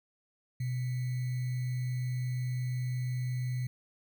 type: tone with sample-and-hold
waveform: sine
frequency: 125.7 Hz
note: B2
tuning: 31 cents sharp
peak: -30 dBFS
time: 0.6-3.67 s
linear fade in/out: 5 ms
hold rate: 2100 Hz
effects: none